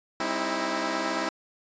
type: tone cluster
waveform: 10% pulse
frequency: 200.6 / 264.4 / 309.6 / 328.2 Hz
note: G3 / C4 / D#4 / E4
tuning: +40 / +18 / -9 / -8 cents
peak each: -27 / -24 / -27 / -21 dBFS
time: 0.2-1.29 s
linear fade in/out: 2 ms
effects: resampled to 16000 Hz